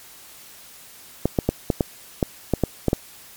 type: clicks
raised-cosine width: 2 ms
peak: -4 dBFS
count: 10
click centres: 1.256 / 1.388 / 1.49 / 1.702 / 1.808 / 2.228 / 2.537 / 2.637 / 2.883 / 2.931 s
effects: white hiss -45 dBFS RMS until 3.36 s + MP3 96 kbps